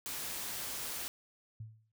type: noise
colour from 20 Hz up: white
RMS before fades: -40 dBFS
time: 0.06-1.08 s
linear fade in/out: 0 ms
type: tone with exponential decay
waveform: sine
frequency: 110 Hz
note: A2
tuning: in tune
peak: -39 dBFS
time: 1.6-1.92 s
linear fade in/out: 5 ms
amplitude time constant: 69 ms
effects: none